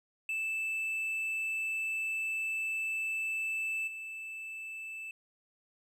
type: tone with level steps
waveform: triangle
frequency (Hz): 2637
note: E7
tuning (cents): 0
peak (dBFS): -30 / -38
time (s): 0.29-5.11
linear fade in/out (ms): 2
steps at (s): 3.87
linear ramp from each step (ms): 10
effects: none